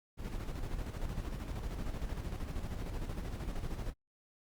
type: noise with tremolo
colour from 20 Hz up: brown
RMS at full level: -37 dBFS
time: 0.17-3.94 s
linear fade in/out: 50 ms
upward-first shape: square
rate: 13 Hz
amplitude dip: 45%
effects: Opus 48 kbps